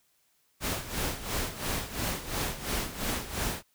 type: noise with tremolo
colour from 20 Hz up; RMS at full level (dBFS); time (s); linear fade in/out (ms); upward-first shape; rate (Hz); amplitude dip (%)
pink; -30; 0.6-3.63; 50; sine; 2.9; 75
effects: white hiss -70 dBFS RMS until 3.74 s